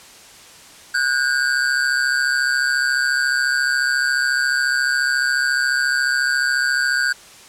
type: ring-modulated tone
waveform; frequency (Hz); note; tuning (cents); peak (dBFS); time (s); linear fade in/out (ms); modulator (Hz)
square; 1532; G6; -40; -14; 0.94-7.13; 10; 67.1
effects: white hiss -43 dBFS RMS until 7.48 s + low-pass 9000 Hz 12 dB/octave